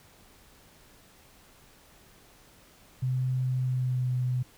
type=tone with pitch glide; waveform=sine; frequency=128.4 to 125.9 Hz; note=C3 to B2; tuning=-32 to +34 cents; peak=-25 dBFS; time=3.02-4.43 s; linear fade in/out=10 ms; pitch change=-34 cents; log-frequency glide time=3.56-4.16 s; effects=pink hiss -57 dBFS RMS until 4.57 s